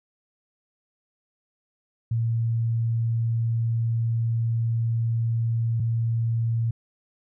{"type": "tone pair in turn", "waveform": "sine", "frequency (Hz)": [115, 115], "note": ["A#2", "A#2"], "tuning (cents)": [-23, -23], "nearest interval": "unison", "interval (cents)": 0, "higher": "neither", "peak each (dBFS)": -21, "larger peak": "neither", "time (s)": [[2.11, 5.8], [5.8, 6.71]], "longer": "first", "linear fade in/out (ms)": 5, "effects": []}